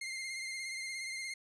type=tone with vibrato; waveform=sawtooth; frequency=2110 Hz; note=C7; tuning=14 cents sharp; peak=-35 dBFS; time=0.01-1.34 s; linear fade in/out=5 ms; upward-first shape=sine; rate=17 Hz; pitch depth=34 cents each way; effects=resampled to 24000 Hz